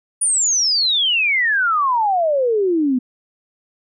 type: exponential sweep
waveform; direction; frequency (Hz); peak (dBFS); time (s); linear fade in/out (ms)
sine; down; 9660 to 243.7; -14; 0.21-2.99; 10
effects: none